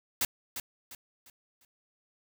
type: noise with echo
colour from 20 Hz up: white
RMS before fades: -28 dBFS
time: 0.21-0.25 s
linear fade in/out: 2 ms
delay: 350 ms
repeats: 4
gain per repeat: -9 dB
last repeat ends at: 1.65 s
effects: none